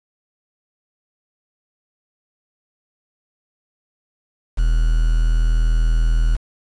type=tone with quantisation; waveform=triangle; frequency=40.31 Hz; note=E1; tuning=38 cents flat; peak=-11 dBFS; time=4.57-6.37 s; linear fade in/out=20 ms; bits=6; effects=resampled to 22050 Hz